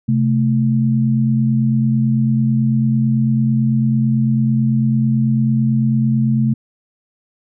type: tone pair together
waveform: sine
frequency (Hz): 131.07 / 220.1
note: C3 / A3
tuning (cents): +3 / +1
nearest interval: major sixth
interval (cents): 898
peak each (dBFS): -15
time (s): 0.08-6.54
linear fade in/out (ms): 10
effects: none